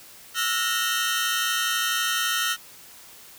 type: tone cluster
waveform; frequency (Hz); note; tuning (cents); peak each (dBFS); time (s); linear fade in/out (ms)
sawtooth; 1329 / 1441 / 1853 / 3109; E6 / F#6 / A#6 / G7; +14 / -46 / -11 / -15; -25; 0.34-2.57; 50
effects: white hiss -47 dBFS RMS until 3.38 s